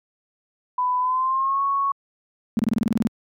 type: tone with pitch glide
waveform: sine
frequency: 998 to 1107.4 Hz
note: B5 to C#6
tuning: +18 to -2 cents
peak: -19 dBFS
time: 0.78-1.92 s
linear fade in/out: 5 ms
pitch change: +180 cents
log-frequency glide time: 0.99-1.62 s
type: tone bursts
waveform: sine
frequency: 222 Hz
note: A3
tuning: 16 cents sharp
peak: -16 dBFS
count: 11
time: 2.57-3.071 s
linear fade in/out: 0 ms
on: 21 ms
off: 27 ms
effects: high-pass 100 Hz 12 dB/octave